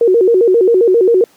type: tone with vibrato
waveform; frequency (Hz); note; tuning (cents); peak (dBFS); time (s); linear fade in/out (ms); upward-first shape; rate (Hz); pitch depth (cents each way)
sine; 416.3; G#4; +4; -6; 0.01-1.24; 2; square; 7.5; 200
effects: pink hiss -49 dBFS RMS until 1.36 s + high-pass 200 Hz 12 dB/octave